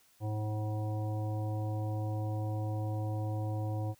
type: harmonic tone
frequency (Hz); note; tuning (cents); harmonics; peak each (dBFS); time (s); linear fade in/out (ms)
106.9; A2; -49; 1 / 3 / 5 / 7 / 9; -32 / -42 / -44 / -45 / -51; 0.2-3.95; 50
effects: white hiss -66 dBFS RMS until 3.99 s